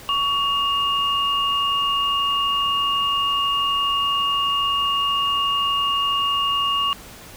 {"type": "tone pair together", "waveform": "sine", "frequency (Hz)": [1126, 2834], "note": ["C#6", "F7"], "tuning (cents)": [27, 25], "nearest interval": "octave + major third", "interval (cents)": 1598, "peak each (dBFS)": -21, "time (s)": [0.09, 6.93], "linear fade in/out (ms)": 0, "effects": ["pink hiss -41 dBFS RMS until 7.36 s"]}